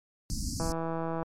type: band-stop noise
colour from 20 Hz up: pink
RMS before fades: -32 dBFS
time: 0.3-0.72 s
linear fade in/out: 0 ms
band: 290 to 4600 Hz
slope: 96 dB/octave
type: click train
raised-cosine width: 1 ms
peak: -20 dBFS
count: 104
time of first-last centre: 0.6-1.228 s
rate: 164 Hz
effects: low-pass 8000 Hz 12 dB/octave + MP3 64 kbps